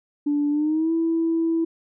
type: tone with pitch glide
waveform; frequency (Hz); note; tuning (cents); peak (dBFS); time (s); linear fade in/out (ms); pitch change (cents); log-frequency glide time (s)
sine; 291.4 to 329; D4 to E4; -13 to -3; -18; 0.26-1.65; 10; +210; 0.5-0.92
effects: tanh soft clip ceiling -14 dBFS